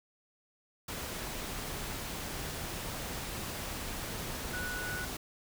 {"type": "tone in noise", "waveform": "sine", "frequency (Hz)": 1473, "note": "F#6", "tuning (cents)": -8, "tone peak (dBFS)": -37, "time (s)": [4.53, 5.05], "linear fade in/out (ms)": 5, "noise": "pink", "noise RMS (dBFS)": -39, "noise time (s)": [0.88, 5.17], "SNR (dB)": -1, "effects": []}